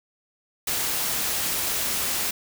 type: noise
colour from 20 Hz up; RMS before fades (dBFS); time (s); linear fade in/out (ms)
white; -26; 0.67-2.31; 5
effects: none